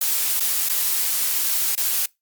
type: noise with dropouts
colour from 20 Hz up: blue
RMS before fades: -21 dBFS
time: 0.01-2.06 s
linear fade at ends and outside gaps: 5 ms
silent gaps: 0.398-0.404 / 0.689-0.695 / 1.753-1.775 s
effects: noise-tail reverb RT60 0.2 s tail -25 dB re dry + Opus 48 kbps